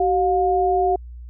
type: tone pair together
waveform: sine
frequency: 379.3 / 712.9 Hz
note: F#4 / F5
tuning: +43 / +35 cents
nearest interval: major seventh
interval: 1092 cents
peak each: -19 / -18 dBFS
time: 0-0.96 s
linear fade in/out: 5 ms
effects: added 60 Hz sine -34 dBFS peak until 1.29 s